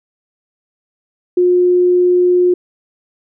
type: tone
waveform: sine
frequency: 358.3 Hz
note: F4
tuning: 44 cents sharp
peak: -8 dBFS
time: 1.37-2.54 s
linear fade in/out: 5 ms
effects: none